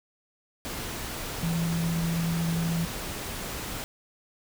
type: tone in noise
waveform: sine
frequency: 166.8 Hz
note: E3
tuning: 21 cents sharp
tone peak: -25 dBFS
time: 1.43-2.85 s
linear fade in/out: 0 ms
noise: pink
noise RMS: -35 dBFS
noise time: 0.65-3.84 s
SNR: +7 dB
effects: none